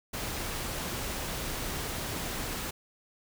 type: noise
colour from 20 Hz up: pink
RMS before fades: -35 dBFS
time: 0.13-2.71 s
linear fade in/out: 10 ms
effects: none